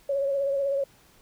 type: tone with vibrato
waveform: sine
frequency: 554.4 Hz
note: C#5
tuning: in tune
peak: -23 dBFS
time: 0.09-0.84 s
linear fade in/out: 5 ms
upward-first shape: triangle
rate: 16 Hz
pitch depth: 44 cents each way
effects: pink hiss -58 dBFS RMS until 1.21 s